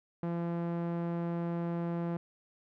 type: tone with low-pass filter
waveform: sawtooth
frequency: 170.4 Hz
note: F3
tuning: 42 cents flat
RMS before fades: -34 dBFS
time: 0.23-2.17 s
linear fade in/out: 2 ms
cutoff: 1100 Hz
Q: 0.62
effects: none